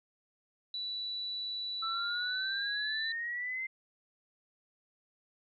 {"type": "tone with pitch glide", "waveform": "sine", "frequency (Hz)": [3951, 3976], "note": ["B7", "B7"], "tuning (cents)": [0, 11], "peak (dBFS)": -35, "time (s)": [0.74, 3.12], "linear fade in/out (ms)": 2, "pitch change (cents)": 11, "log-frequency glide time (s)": [1.93, 2.82]}
{"type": "exponential sweep", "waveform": "sine", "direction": "up", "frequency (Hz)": [1318.5, 2093], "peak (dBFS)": -34, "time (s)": [1.82, 3.67], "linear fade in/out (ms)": 10}
{"effects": []}